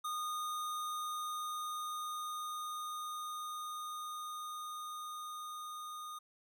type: tone with level ramp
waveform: square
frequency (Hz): 1229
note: D#6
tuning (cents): -22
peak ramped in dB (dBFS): -37 to -44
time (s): 0.04-6.19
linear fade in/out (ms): 10
effects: none